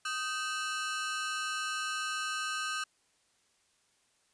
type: ring-modulated tone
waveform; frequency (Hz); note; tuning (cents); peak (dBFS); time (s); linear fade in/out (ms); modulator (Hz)
sawtooth; 1396.9; F6; 0; -26; 0.05-2.84; 5; 150
effects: white hiss -71 dBFS RMS until 4.33 s + resampled to 22050 Hz